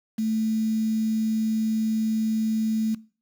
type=tone with quantisation; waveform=sine; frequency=220 Hz; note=A3; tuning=in tune; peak=-22 dBFS; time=0.18-2.95 s; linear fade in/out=10 ms; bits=7; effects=noise-tail reverb RT60 0.4 s tail -21 dB re dry